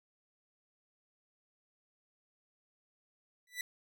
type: tone with exponential growth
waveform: sawtooth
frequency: 1975.5 Hz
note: B6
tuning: in tune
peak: -29 dBFS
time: 3.47-3.61 s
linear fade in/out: 2 ms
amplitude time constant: 29 ms
effects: none